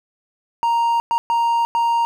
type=tone bursts at uneven times; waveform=triangle; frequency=932.3 Hz; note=A#5; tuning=in tune; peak=-13 dBFS; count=4; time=0.63-1 / 1.11-1.18 / 1.3-1.65 / 1.75-2.05 s; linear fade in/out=0 ms; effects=none